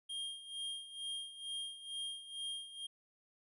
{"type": "tone with tremolo", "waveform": "square", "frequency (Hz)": 3219, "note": "G7", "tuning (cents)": 45, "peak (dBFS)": -39, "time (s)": [0.09, 2.87], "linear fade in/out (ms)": 10, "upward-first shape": "sine", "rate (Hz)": 2.2, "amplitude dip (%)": 75, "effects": ["resampled to 24000 Hz"]}